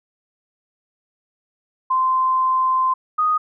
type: tone pair in turn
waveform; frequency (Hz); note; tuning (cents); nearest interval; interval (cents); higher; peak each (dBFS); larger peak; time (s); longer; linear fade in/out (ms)
sine; 1038 / 1243.2; C6 / D#6; -14 / -2; minor third; 312; second; -15; neither; 1.9-2.94 / 3.18-3.38; first; 10
effects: none